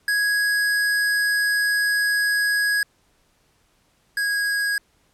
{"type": "tone pair in turn", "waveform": "square", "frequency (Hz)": [1661.2, 1648.8], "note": ["G#6", "G#6"], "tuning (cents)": [0, -13], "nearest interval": "unison", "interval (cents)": 13, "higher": "first", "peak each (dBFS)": [-19, -21], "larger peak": "first", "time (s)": [[0.08, 2.83], [4.17, 4.78]], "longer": "first", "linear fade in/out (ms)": 2, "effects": ["pink hiss -63 dBFS RMS until 5.13 s", "low-pass 12000 Hz 12 dB/octave"]}